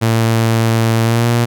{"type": "tone with pitch glide", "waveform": "sawtooth", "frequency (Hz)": [113.6, 118.36], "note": ["A#2", "A#2"], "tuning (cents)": [-44, 27], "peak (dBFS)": -7, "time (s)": [0.01, 1.46], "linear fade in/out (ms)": 20, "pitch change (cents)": 71, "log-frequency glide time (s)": [1.02, 1.27], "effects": []}